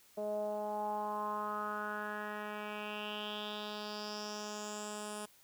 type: tone with low-pass filter sweep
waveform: 10% pulse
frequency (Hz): 209.8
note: G#3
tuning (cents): +18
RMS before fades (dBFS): -40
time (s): 0.17-5.26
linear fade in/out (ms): 10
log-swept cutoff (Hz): 570 to 9700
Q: 5.1
effects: white hiss -64 dBFS RMS until 5.43 s